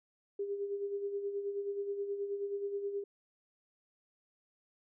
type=tone with tremolo; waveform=sine; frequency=401.9 Hz; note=G4; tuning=43 cents sharp; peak=-32 dBFS; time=0.39-3.04 s; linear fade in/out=5 ms; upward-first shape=sine; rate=9.4 Hz; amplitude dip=55%; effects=none